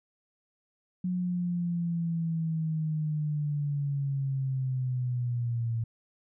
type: linear sweep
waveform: sine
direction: down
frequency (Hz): 182.1 to 113.8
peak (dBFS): -27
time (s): 1.04-5.84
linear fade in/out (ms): 5
effects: none